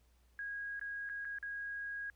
sine tone with dropouts, 1643 Hz, G#6, 19 cents flat, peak -39 dBFS, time 0.39-2.1 s, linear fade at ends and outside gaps 1 ms, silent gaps 0.795-0.813 / 1.091-1.097 / 1.248-1.252 / 1.386-1.427 s, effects added 60 Hz sine -66 dBFS peak until 2.15 s + pink hiss -75 dBFS RMS until 2.15 s

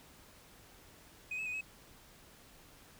sine tone with pitch steps, 2506 / 2591 / 2489 / 2566 Hz, D#7 / E7 / D#7 / E7, +12 / -30 / 0 / -47 cents, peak -34 dBFS, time 1.31-1.61 s, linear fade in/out 5 ms, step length 75 ms, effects tanh soft clip ceiling -35 dBFS + pink hiss -59 dBFS RMS until 2.99 s

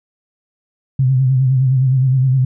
sine tone with vibrato, 130.81 Hz, C3, in tune, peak -10 dBFS, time 0.99-2.45 s, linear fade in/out 5 ms, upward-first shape sine, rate 9.7 Hz, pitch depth 60 cents each way, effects none

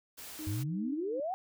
white noise, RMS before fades -46 dBFS, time 0.17-0.64 s, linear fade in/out 20 ms
sine tone with tremolo, 310 Hz, D#4, 6 cents flat, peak -38 dBFS, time 0.39-1.2 s, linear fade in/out 2 ms, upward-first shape sine, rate 2.6 Hz, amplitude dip 50%
sine exponential sweep, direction up, 91.7 to 784 Hz, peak -32 dBFS, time 0.47-1.34 s, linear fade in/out 0 ms
effects none

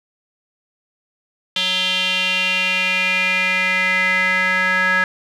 square tone with band-pass filter sweep, 185 Hz, F#3, in tune, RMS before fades -18 dBFS, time 1.56-5.04 s, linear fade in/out 2 ms, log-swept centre 3300 to 1700 Hz, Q 5.6, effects none

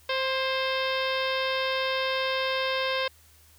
harmonic tone with a mistuned harmonic, 525 Hz, C5, 6 cents sharp, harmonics 1 / 2 / 3 / 4 / 5 / 6 / 7 / 8 / 9 / 10, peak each -29 / -32 / -34 / -35 / -35 / -37 / -35 / -42 / -42 / -43 dBFS, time 0.09-3.08 s, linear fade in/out 5 ms, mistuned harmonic 3, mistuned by +25 cents, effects added 78 Hz sine -58 dBFS peak until 3.58 s + white hiss -58 dBFS RMS until 3.58 s

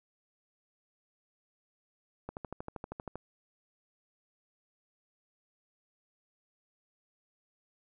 click train, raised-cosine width 1 ms, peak -25 dBFS, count 12, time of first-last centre 2.29-3.156 s, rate 12.7 Hz, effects none

